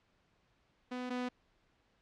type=tone pair in turn; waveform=sawtooth; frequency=250 / 248.9 Hz; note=B3 / B3; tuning=+21 / +14 cents; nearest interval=unison; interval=7 cents; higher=first; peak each=-34 / -31 dBFS; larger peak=second; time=0.91-1.1 / 1.1-1.29 s; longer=neither; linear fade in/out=10 ms; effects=pink hiss -73 dBFS RMS until 2.01 s + low-pass 4000 Hz 12 dB/octave